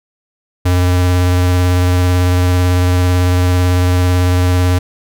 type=tone with vibrato; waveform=square; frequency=90 Hz; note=F#2; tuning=47 cents flat; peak=-10 dBFS; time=0.65-4.79 s; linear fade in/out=10 ms; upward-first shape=sine; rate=18 Hz; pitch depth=15 cents each way; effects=none